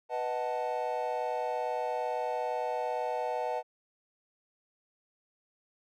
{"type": "chord", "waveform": "triangle", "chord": "B dominant seventh", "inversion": "none", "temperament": "equal", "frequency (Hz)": [493.9, 622.3, 740, 880], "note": ["B4", "D#5", "F#5", "A5"], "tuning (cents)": [0, 0, 0, 0], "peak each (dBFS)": -34, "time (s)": [0.09, 3.63], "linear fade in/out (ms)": 50, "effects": []}